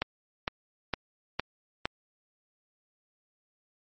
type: click train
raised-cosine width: 0.3 ms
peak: -11 dBFS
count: 5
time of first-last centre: 0.02-1.855 s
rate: 2.18 Hz
effects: MP3 32 kbps